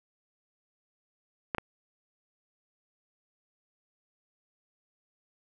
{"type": "clicks", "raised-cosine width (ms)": 0.5, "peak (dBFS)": [-14, -16], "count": 2, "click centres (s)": [1.548, 1.583], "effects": []}